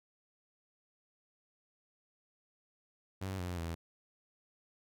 sawtooth tone with pitch steps, 95.6 / 89.2 / 83.22 Hz, G2 / F2 / E2, -43 / +37 / +17 cents, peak -33 dBFS, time 3.21-3.75 s, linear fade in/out 10 ms, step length 180 ms, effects none

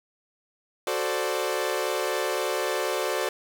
sawtooth chord, D dominant seventh, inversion first, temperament equal, 370 / 440 / 523.3 / 587.3 Hz, F#4 / A4 / C5 / D5, 0 / 0 / 0 / 0 cents, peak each -27 dBFS, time 0.87-3.29 s, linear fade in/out 2 ms, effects none

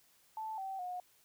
sine tone with pitch steps, 877 / 771 / 723 Hz, A5 / G5 / F#5, -6 / -29 / -40 cents, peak -38 dBFS, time 0.37-1 s, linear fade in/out 2 ms, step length 210 ms, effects white hiss -68 dBFS RMS until 1.24 s

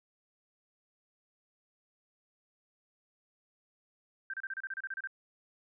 sine tone bursts, 1568 Hz, G6, in tune, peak -35 dBFS, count 12, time 4.3-5.073 s, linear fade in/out 2 ms, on 36 ms, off 31 ms, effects none

